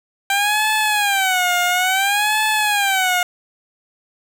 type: tone with vibrato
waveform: 15% pulse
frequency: 784 Hz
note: G5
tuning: in tune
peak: -9 dBFS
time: 0.3-3.23 s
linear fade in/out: 2 ms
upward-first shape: sine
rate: 0.58 Hz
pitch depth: 170 cents each way
effects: none